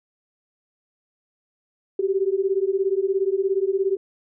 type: beating tone pair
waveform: sine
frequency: 379 / 396 Hz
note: F#4 / G4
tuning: +42 / +18 cents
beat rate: 17 Hz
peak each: -22 dBFS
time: 1.99-3.97 s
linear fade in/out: 5 ms
effects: none